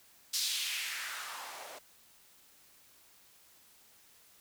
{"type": "noise with band-pass filter sweep", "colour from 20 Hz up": "blue", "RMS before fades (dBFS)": -38, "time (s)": [0.33, 1.79], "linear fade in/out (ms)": 10, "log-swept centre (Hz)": [4700, 550], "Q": 2.1, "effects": ["white hiss -62 dBFS RMS until 4.4 s"]}